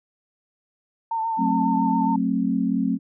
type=tone with vibrato; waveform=sine; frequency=900 Hz; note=A5; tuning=39 cents sharp; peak=-22 dBFS; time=1.11-2.16 s; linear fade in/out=5 ms; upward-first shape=sine; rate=7.3 Hz; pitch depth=33 cents each way
type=chord; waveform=sine; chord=F# diminished; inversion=none; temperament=just; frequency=185 / 222 / 266.4 Hz; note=F#3 / A3 / C4; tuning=0 / +16 / +31 cents; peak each=-25 / -24 / -23 dBFS; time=1.37-2.99 s; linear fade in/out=50 ms
effects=none